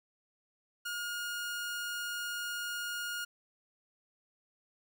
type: tone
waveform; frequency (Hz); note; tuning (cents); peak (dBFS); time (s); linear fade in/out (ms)
sawtooth; 1428; F6; +38; -32; 0.85-3.25; 10
effects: none